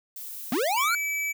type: noise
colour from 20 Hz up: violet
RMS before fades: -38 dBFS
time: 0.16-0.84 s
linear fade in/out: 2 ms
type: linear sweep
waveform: square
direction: up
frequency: 210 to 1480 Hz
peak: -24 dBFS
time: 0.52-0.95 s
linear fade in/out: 2 ms
type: tone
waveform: square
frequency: 2300 Hz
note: D7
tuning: 37 cents flat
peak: -27 dBFS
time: 0.76-1.33 s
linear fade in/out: 20 ms
effects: none